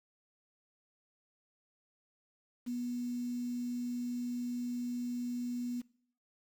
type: tone with quantisation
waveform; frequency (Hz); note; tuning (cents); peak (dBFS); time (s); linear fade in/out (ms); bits
sine; 243.7; B3; -23; -34; 2.66-5.82; 20; 9
effects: noise-tail reverb RT60 0.6 s tail -21 dB re dry